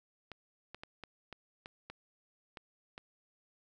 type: clicks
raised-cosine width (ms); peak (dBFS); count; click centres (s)
0.3; -29; 9; 0.317 / 0.746 / 0.835 / 1.037 / 1.327 / 1.659 / 1.9 / 2.572 / 2.979
effects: none